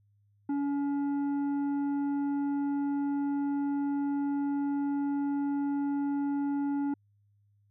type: tone with tanh clipping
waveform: triangle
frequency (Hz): 283.3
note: C#4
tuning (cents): +38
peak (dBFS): -29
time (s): 0.49-6.94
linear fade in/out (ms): 5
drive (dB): 12
effects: added 102 Hz sine -64 dBFS peak until 7.7 s